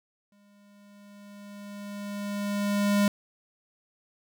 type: tone with exponential growth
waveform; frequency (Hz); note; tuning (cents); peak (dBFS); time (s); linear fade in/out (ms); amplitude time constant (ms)
square; 203.4; G#3; -36; -20; 0.32-3.08; 2; 600
effects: none

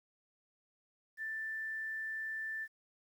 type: tone with quantisation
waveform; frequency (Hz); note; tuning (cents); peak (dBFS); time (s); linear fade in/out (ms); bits
sine; 1769; A6; +9; -37; 1.17-2.68; 50; 11
effects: none

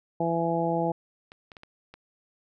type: harmonic tone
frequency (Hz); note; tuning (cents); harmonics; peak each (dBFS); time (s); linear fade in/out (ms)
167.4; E3; +27; 1 / 2 / 3 / 4 / 5; -30 / -30 / -30 / -30 / -30; 0.2-0.92; 5
type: clicks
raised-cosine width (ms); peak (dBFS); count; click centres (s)
0.3; -29; 5; 1.319 / 1.518 / 1.568 / 1.634 / 1.94
effects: none

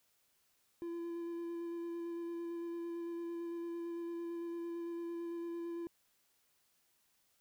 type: tone with vibrato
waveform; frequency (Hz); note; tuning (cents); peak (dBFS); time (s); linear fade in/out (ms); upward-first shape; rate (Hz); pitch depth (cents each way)
triangle; 339.6; F4; -48; -37; 0.82-5.87; 0; square; 8.9; 10
effects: white hiss -75 dBFS RMS until 7.4 s

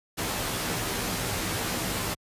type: noise with comb filter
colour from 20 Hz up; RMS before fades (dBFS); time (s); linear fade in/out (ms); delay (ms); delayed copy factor
pink; -29; 0.17-2.15; 20; 14; -0.65
effects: high-pass 60 Hz 12 dB/octave + resampled to 32000 Hz

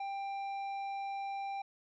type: tone with tanh clipping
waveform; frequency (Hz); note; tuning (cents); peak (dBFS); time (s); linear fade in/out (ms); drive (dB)
triangle; 790; G5; +13; -38; 0-1.62; 5; 13
effects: none

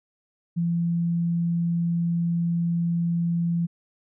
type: tone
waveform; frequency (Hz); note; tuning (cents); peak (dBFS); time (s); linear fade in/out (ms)
sine; 170; F3; -46; -21; 0.56-3.67; 20
effects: none

